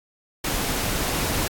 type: noise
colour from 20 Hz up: pink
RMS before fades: -25 dBFS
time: 0.44-1.48 s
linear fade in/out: 5 ms
effects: AAC 64 kbps